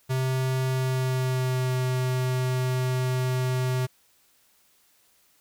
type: tone with pitch glide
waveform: square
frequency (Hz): 130.3 to 127.99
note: C3 to C3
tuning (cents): -7 to -38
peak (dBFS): -24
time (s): 0.09-3.87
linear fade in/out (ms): 20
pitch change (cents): -31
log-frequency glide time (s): 0.68-1.75
effects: white hiss -63 dBFS RMS until 5.4 s